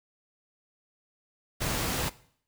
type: noise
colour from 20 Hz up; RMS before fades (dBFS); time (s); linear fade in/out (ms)
pink; -30; 1.6-2.1; 20
effects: noise-tail reverb RT60 0.6 s tail -19 dB re dry